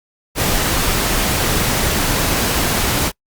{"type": "noise", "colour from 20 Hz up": "pink", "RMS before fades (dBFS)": -17, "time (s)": [0.35, 3.12], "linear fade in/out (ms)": 50, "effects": ["noise-tail reverb RT60 0.1 s tail -26 dB re dry", "Opus 48 kbps"]}